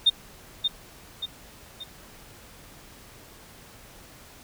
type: tone with echo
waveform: sine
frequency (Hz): 3648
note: A#7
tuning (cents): -38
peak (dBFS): -13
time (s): 0.06-0.1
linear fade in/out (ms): 10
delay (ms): 580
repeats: 3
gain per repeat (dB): -7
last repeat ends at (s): 1.84
effects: tanh soft clip ceiling -10 dBFS + pink hiss -49 dBFS RMS until 4.43 s